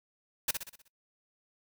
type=noise with echo; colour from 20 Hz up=white; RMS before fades=-28 dBFS; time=0.48-0.51 s; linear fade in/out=5 ms; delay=62 ms; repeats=6; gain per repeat=-6 dB; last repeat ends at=0.882 s; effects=noise-tail reverb RT60 0.1 s tail -22 dB re dry